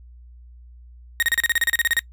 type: tone bursts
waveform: 35% pulse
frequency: 1864.7 Hz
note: A#6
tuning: in tune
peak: -15 dBFS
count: 14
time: 1.2-1.992 s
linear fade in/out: 0 ms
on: 25 ms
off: 34 ms
effects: noise-tail reverb RT60 0.1 s tail -21 dB re dry + added 60 Hz sine -42 dBFS peak until 2.12 s